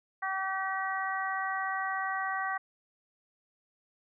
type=harmonic tone; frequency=383.3 Hz; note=G4; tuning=39 cents flat; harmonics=2 / 3 / 4 / 5; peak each=-35 / -35 / -37 / -36 dBFS; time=0.22-2.58 s; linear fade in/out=10 ms; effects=none